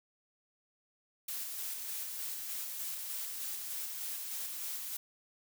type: noise with tremolo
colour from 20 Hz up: blue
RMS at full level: -39 dBFS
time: 1.28-4.97 s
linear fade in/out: 5 ms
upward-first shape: square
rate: 3.3 Hz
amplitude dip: 25%
effects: none